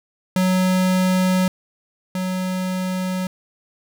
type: tone pair in turn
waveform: square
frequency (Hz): 185 / 185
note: F#3 / F#3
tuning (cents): 0 / 0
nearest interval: unison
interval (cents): 0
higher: neither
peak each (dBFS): -16 / -22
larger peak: first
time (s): 0.36-1.48 / 2.15-3.27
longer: neither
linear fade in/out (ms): 2
effects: none